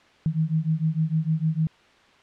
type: beating tone pair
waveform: sine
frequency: 155.56 / 162.16 Hz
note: D#3 / E3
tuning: 0 / -28 cents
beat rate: 6.6 Hz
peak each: -24 dBFS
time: 0.26-1.67 s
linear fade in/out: 0 ms
effects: white hiss -55 dBFS RMS until 2.22 s + low-pass 3000 Hz 12 dB/octave